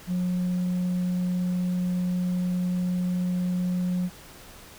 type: tone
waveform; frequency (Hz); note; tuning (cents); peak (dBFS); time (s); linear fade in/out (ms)
sine; 180; F#3; -47; -21; 0.07-4.1; 50
effects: tanh soft clip ceiling -22 dBFS + pink hiss -47 dBFS RMS until 4.78 s